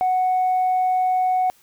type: tone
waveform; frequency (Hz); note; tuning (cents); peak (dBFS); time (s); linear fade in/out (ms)
sine; 740; F#5; 0; -15; 0.01-1.5; 0
effects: tanh soft clip ceiling -14 dBFS + white hiss -56 dBFS RMS until 1.62 s